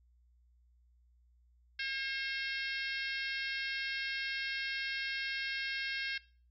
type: harmonic tone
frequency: 538 Hz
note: C5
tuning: 48 cents sharp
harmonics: 3 / 4 / 5 / 6 / 7 / 8 / 9 / 10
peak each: -39 / -41 / -43 / -45 / -46 / -47 / -48 / -49 dBFS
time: 1.79-6.18 s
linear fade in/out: 5 ms
effects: noise-tail reverb RT60 0.4 s tail -20 dB re dry + added 60 Hz sine -64 dBFS peak until 6.5 s